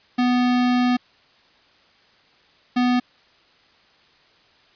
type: tone pair in turn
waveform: square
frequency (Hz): 247.5 / 247.5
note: B3 / B3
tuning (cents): +4 / +4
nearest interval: unison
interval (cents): 0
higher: neither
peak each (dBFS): -17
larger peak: neither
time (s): 0.18-0.97 / 2.76-3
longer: first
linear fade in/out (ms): 10
effects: white hiss -56 dBFS RMS until 4.75 s + resampled to 11025 Hz